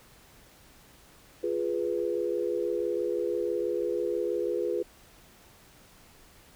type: chord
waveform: sine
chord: F diminished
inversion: none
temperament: equal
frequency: 349.2 / 415.3 / 493.9 Hz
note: F4 / Ab4 / Cb5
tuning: 0 / 0 / 0 cents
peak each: -31 dBFS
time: 1.43-4.83 s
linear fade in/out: 10 ms
effects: pink hiss -56 dBFS RMS until 6.55 s